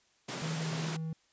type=high-pass noise; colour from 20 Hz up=pink; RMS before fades=-39 dBFS; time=0.28-0.97 s; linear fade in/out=10 ms; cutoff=120 Hz; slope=96 dB/octave
type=tone; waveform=triangle; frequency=160.4 Hz; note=E3; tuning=47 cents flat; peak=-32 dBFS; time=0.42-1.13 s; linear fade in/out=2 ms
effects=white hiss -69 dBFS RMS until 1.32 s + resampled to 16000 Hz